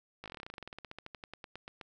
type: slowing click train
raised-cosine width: 0.3 ms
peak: -28 dBFS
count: 28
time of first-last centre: 0.24-1.812 s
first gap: 18 ms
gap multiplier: 1.08
effects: none